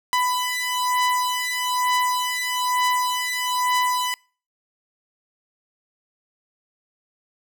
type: beating tone pair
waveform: sawtooth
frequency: 996 / 997.1 Hz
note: B5 / B5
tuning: +14 / +16 cents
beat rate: 1.1 Hz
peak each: -20 dBFS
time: 0.13-4.14 s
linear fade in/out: 0 ms
effects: noise-tail reverb RT60 0.4 s tail -26 dB re dry